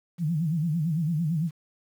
sine tone with vibrato, 160.9 Hz, E3, 42 cents flat, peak -23 dBFS, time 0.18-1.51 s, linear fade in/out 50 ms, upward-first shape sine, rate 8.9 Hz, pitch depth 150 cents each way, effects 9-bit

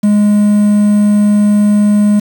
triangle tone with quantisation, 207.7 Hz, G#3, in tune, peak -4 dBFS, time 0.03-2.2 s, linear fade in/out 10 ms, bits 5, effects none

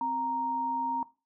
sine tone pair together, 261.6 / 932.2 Hz, C4 / A#5, 0 / 0 cents, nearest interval octave + minor seventh, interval 2200 cents, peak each -38 / -28 dBFS, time 0.01-1.03 s, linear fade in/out 2 ms, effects noise-tail reverb RT60 0.3 s tail -19 dB re dry

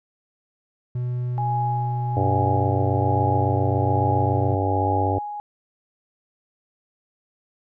triangle tone, 123.47 Hz, B2, in tune, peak -21 dBFS, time 0.95-4.55 s, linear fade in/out 5 ms
sine tone with tremolo, 830.6 Hz, G#5, in tune, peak -22 dBFS, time 1.38-5.4 s, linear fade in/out 0 ms, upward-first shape sine, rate 1.2 Hz, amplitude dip 55%
harmonic tone, 96.3 Hz, G2, 30 cents flat, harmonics 1 / 3 / 4 / 5 / 6 / 7 / 8, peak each -23 / -28 / -29 / -30 / -31 / -31 / -32 dBFS, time 2.16-5.19 s, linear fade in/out 10 ms
effects none

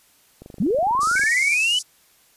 click train, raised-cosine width 2 ms, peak -26 dBFS, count 21, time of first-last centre 0.42-1.236 s, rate 24.5 Hz
sine linear sweep, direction up, 158.7 to 3028 Hz, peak -17 dBFS, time 0.6-1.79 s, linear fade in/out 5 ms
pink band-pass noise, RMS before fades -32 dBFS, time 1-1.83 s, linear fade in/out 20 ms, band 4800 to 10000 Hz, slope 48 dB/octave
sine tone bursts, 2232 Hz, C#7, 11 cents sharp, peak -21 dBFS, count 8, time 1.16-1.544 s, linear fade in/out 5 ms, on 27 ms, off 24 ms
effects white hiss -57 dBFS RMS until 2.36 s + resampled to 32000 Hz

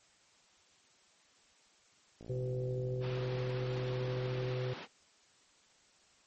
click train, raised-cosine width 2 ms, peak -37 dBFS, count 130, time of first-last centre 2.21-4.509 s, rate 56.1 Hz
harmonic tone, 126.6 Hz, B2, 43 cents sharp, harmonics 1 / 3 / 4, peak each -35 / -40 / -41 dBFS, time 2.29-4.74 s, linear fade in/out 10 ms
pink band-pass noise, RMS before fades -47 dBFS, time 3-4.88 s, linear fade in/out 50 ms, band 190 to 4300 Hz, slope 24 dB/octave
effects white hiss -66 dBFS RMS until 6.26 s + MP3 32 kbps

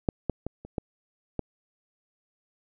clicks, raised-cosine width 2 ms, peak -10 / -12 / -18 / -28 / -15 / -15 dBFS, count 6, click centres 0.088 / 0.297 / 0.466 / 0.65 / 0.782 / 1.393 s, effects none

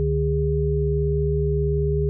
sine tone cluster, 71.2 / 149.8 / 408.2 Hz, C#2 / D3 / G#4, +47 / +35 / -30 cents, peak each -23 dBFS, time 0-2.09 s, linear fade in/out 0 ms, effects none

